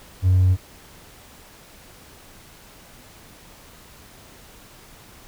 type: tone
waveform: triangle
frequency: 92.5 Hz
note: F#2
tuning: in tune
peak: -10 dBFS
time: 0.22-0.57 s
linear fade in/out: 50 ms
effects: tanh soft clip ceiling -9 dBFS + pink hiss -47 dBFS RMS until 5.27 s